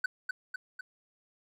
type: tone with echo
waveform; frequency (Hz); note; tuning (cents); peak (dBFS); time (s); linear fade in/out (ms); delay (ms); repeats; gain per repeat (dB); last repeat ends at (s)
triangle; 1510; F#6; +35; -24; 0.04-0.06; 5; 250; 3; -4; 0.81
effects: none